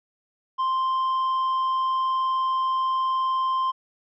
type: tone with tanh clipping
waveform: sine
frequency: 1046.5 Hz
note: C6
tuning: in tune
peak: -22 dBFS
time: 0.58-3.72 s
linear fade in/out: 20 ms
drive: 4 dB
effects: none